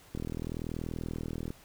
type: click train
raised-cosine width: 3 ms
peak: -23 dBFS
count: 56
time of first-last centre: 0.15-1.505 s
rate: 40.6 Hz
effects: pink hiss -57 dBFS RMS until 1.64 s